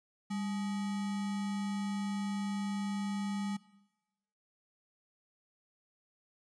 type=tone with sample-and-hold; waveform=sine; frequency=200 Hz; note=G3; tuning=35 cents sharp; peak=-33 dBFS; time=0.3-3.57 s; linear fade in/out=10 ms; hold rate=1050 Hz; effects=noise-tail reverb RT60 1.0 s tail -19 dB re dry + resampled to 22050 Hz